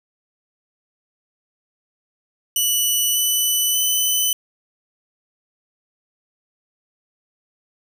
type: tone with pitch steps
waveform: 10% pulse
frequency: 2960 / 2986 / 3012 Hz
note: F#7 / F#7 / F#7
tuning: 0 / +15 / +30 cents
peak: -9 dBFS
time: 2.56-4.33 s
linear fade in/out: 2 ms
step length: 590 ms
effects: none